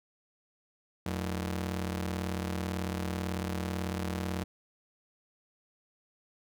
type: ring-modulated tone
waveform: sawtooth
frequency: 134.1 Hz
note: C3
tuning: 43 cents sharp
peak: -25 dBFS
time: 1.06-4.44 s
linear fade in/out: 2 ms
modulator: 48 Hz
effects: none